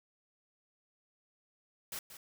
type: noise with echo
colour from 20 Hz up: white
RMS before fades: -41 dBFS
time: 1.92-1.99 s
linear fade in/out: 2 ms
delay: 180 ms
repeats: 1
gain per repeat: -10 dB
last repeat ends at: 2.17 s
effects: none